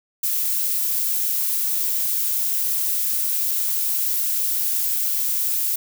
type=noise; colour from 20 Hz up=violet; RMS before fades=-22 dBFS; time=0.23-5.76 s; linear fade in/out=5 ms; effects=none